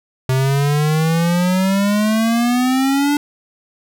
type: exponential sweep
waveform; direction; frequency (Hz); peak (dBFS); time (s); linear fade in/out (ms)
square; up; 129.1 to 293.7; -14; 0.29-3.17; 2
effects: none